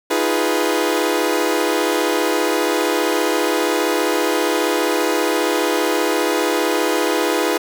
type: chord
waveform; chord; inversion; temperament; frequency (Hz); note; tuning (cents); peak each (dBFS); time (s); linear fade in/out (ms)
sawtooth; F half-diminished seventh; third; equal with one note detuned; 314.2 / 349.2 / 415.3 / 493.9; Eb4 / F4 / Ab4 / Cb5; +17 / 0 / 0 / 0; -18; 0.1-7.58; 10
effects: 7-bit